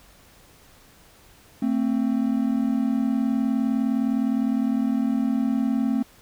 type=tone pair together; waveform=triangle; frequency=224.3 / 263.9 Hz; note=A3 / C4; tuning=+34 / +15 cents; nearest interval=minor third; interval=281 cents; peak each=-21 dBFS; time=1.62-6.03 s; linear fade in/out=5 ms; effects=pink hiss -53 dBFS RMS until 6.21 s